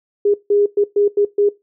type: tone bursts at uneven times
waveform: sine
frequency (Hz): 409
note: G#4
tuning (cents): -26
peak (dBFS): -11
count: 6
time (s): 0.25-0.34 / 0.5-0.66 / 0.77-0.84 / 0.96-1.08 / 1.17-1.25 / 1.38-1.49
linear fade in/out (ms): 5
effects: noise-tail reverb RT60 0.2 s tail -19 dB re dry